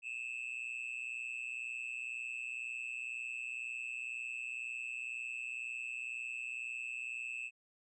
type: tone with amplitude modulation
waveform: triangle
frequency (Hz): 2608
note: E7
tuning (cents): -19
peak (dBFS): -34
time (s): 0.02-7.51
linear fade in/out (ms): 50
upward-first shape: sine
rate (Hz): 122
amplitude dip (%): 85
effects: resampled to 24000 Hz